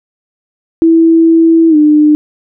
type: tone with pitch glide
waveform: sine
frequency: 328.3 to 301.1 Hz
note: E4 to D4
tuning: -7 to +43 cents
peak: -3 dBFS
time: 0.82-2.15 s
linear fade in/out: 0 ms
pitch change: -150 cents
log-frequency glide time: 1.69-1.76 s
effects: none